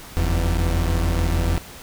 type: tone pair together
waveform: 40% pulse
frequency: 45.08 / 83.3 Hz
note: F#1 / E2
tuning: -44 / +19 cents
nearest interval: major seventh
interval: 1063 cents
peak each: -20 dBFS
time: 0.17-1.58 s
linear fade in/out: 0 ms
effects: pink hiss -40 dBFS RMS until 1.82 s